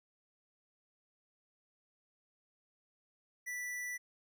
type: tone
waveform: square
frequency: 1970 Hz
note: B6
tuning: 5 cents flat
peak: -39 dBFS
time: 3.46-3.98 s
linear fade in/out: 20 ms
effects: none